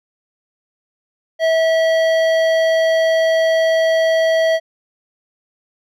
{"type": "tone with hard clipping", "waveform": "sine", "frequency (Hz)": 649, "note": "E5", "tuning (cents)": -27, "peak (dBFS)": -14, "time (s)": [1.39, 4.6], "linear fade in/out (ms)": 50, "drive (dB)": 12, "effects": []}